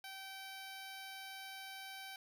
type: tone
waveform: 10% pulse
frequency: 773 Hz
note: G5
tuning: 24 cents flat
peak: -39 dBFS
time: 0.04-2.16 s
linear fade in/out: 2 ms
effects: none